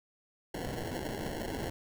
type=noise with sample-and-hold; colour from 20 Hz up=blue; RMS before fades=-37 dBFS; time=0.54-1.7 s; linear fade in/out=5 ms; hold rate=1225 Hz; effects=none